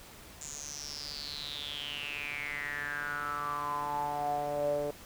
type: tone with band-pass filter sweep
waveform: sawtooth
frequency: 145.9 Hz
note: D3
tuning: 11 cents flat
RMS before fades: -36 dBFS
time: 0.41-4.91 s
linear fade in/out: 5 ms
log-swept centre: 7200 to 510 Hz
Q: 9.4
effects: pink hiss -51 dBFS RMS until 5.05 s